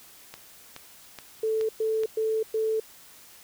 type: click train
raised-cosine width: 0.2 ms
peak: -22 dBFS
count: 5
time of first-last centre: 0.34-2.035 s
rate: 2.36 Hz
type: tone bursts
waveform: sine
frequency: 440 Hz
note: A4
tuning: in tune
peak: -23 dBFS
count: 4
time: 1.43-2.8 s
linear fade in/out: 5 ms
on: 260 ms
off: 110 ms
effects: white hiss -51 dBFS RMS until 3.43 s